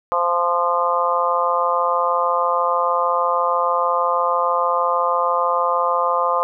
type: harmonic tone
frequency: 173.7 Hz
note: F3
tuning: 9 cents flat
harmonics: 3 / 4 / 5 / 6 / 7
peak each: -22 / -25 / -25 / -20 / -22 dBFS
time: 0.12-6.43 s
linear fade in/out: 0 ms
effects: none